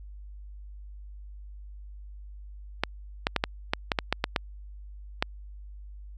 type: clicks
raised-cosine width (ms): 0.3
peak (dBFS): -7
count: 11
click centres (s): 2.836 / 3.269 / 3.363 / 3.439 / 3.735 / 3.918 / 3.988 / 4.126 / 4.241 / 4.362 / 5.225
effects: added 50 Hz sine -41 dBFS peak until 6.17 s